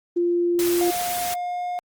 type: tone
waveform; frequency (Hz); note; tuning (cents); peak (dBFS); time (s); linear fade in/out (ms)
sine; 347.6; F4; -8; -18; 0.16-0.91; 10
type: noise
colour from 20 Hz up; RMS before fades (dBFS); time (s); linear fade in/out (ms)
white; -29; 0.59-1.34; 0
type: tone with pitch glide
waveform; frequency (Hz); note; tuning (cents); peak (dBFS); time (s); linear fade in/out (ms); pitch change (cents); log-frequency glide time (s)
triangle; 710 to 714.5; F5 to F5; +28 to +39; -23; 0.81-1.79; 0; +11; 1.28-1.66
effects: Opus 24 kbps

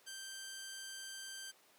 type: tone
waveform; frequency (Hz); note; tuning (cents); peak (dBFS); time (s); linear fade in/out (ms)
10% pulse; 1568; G6; 0; -37; 0.06-1.52; 20
effects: pink hiss -66 dBFS RMS until 1.78 s + high-pass 400 Hz 12 dB/octave

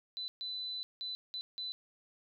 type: tone bursts at uneven times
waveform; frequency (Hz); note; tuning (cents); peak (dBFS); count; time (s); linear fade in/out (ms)
sine; 4002; B7; +22; -37; 5; 0.17-0.28 / 0.41-0.83 / 1.01-1.15 / 1.34-1.41 / 1.58-1.72; 0
effects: none

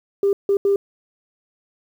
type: tone bursts at uneven times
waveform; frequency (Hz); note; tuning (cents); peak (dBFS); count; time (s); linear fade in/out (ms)
sine; 398.4; G4; +28; -13; 3; 0.23-0.33 / 0.49-0.57 / 0.65-0.76; 2
effects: tanh soft clip ceiling -9 dBFS + 8-bit

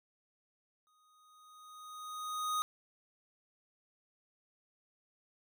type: tone with exponential growth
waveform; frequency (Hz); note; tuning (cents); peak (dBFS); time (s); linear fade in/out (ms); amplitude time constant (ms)
square; 1244.5; D#6; 0; -31; 0.87-2.62; 0; 380
effects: none

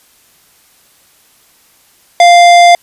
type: tone with hard clipping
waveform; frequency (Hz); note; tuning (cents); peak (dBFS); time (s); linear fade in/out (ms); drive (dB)
sine; 697; F5; -4; -3; 2.2-2.75; 2; 16
effects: white hiss -48 dBFS RMS until 2.82 s + resampled to 32000 Hz

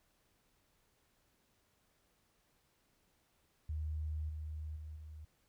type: tone with level steps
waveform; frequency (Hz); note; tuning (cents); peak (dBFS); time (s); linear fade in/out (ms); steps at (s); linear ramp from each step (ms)
sine; 77.1; D#2; -15; -36 / -40 / -44 / -47; 3.69-5.25; 5; 4.29 / 4.76 / 4.96; 5
effects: pink hiss -75 dBFS RMS until 5.48 s

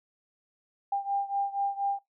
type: beating tone pair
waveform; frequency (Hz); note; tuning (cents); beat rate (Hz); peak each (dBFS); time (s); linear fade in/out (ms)
sine; 796 / 800.2; G5 / G5; +26 / +35; 4.2; -29 / -32; 0.92-1.99; 5
effects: noise-tail reverb RT60 0.2 s tail -24 dB re dry

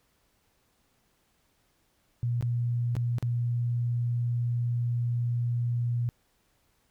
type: tone with dropouts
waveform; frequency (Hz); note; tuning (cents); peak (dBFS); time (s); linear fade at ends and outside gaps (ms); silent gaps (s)
sine; 119.8; A#2; +48; -25; 2.23-6.09; 0; 2.41-2.425 / 2.953-2.966 / 3.184-3.226
effects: pink hiss -70 dBFS RMS until 6.9 s

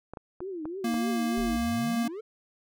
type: clicks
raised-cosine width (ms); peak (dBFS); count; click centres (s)
1; -25; 5; 0.136 / 0.172 / 0.405 / 0.655 / 0.942
type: tone with vibrato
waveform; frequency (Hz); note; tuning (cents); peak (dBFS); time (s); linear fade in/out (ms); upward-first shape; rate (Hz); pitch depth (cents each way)
sine; 347; F4; -11; -33; 0.41-1.57; 10; triangle; 3.3; 250
type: tone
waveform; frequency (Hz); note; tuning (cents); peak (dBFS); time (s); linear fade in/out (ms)
square; 233.1; A#3; 0; -27; 0.84-2.08; 5
type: exponential sweep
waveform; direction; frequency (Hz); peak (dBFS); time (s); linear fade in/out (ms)
triangle; up; 30.87 to 461.2; -33; 1.37-2.21; 10
effects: none

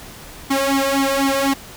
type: tone with flanger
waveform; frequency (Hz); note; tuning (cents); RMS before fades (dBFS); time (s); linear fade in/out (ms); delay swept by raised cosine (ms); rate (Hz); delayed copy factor
sawtooth; 273.7; C#4; -22; -18; 0.5-1.54; 10; 0.91 to 2.01; 4; +0.85
effects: pink hiss -38 dBFS RMS until 1.76 s

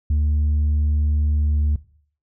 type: tone with pitch glide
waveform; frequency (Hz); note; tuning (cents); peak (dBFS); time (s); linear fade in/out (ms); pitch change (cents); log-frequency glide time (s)
sine; 75 to 74.27; D2 to D2; +37 to +20; -13; 0.1-1.76; 5; -17; 1.36-1.58
effects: noise-tail reverb RT60 0.5 s tail -19 dB re dry + tanh soft clip ceiling -15 dBFS

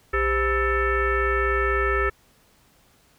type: tone with frequency modulation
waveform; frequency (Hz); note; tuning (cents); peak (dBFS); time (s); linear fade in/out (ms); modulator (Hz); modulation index
sine; 856; A5; -48; -19; 0.13-2.1; 10; 458; 2.5
effects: pink hiss -59 dBFS RMS until 3.18 s

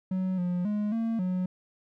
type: tone with pitch steps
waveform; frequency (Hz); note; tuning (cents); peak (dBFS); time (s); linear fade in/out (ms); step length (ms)
triangle; 186.5 / 177.9 / 208.9 / 227.3 / 183.2; F#3 / F3 / G#3 / A#3 / F#3; +14 / +32 / +10 / -43 / -17; -24; 0.11-1.46; 5; 270
effects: none

